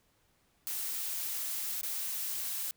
blue noise with dropouts, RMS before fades -36 dBFS, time 0.67-2.71 s, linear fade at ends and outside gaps 0 ms, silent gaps 1.812-1.832 s, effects pink hiss -71 dBFS RMS until 2.76 s

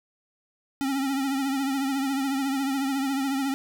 square tone with vibrato, 271.8 Hz, C#4, 34 cents flat, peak -25 dBFS, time 0.81-3.54 s, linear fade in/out 0 ms, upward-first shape triangle, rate 14 Hz, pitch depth 68 cents each way, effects none

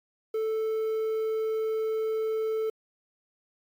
triangle tone with quantisation, 439.8 Hz, A4, 1 cent flat, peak -24 dBFS, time 0.34-2.7 s, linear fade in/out 5 ms, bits 9, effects AAC 64 kbps

